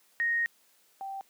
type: tone pair in turn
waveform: sine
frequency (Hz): 1864.7 / 780.6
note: A#6 / G5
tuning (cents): 0 / -8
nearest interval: octave + minor third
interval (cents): 1508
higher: first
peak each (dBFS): -25 / -35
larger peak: first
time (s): 0.2-0.46 / 1.01-1.21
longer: first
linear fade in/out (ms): 0
effects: white hiss -65 dBFS RMS until 1.29 s + high-pass 200 Hz 12 dB/octave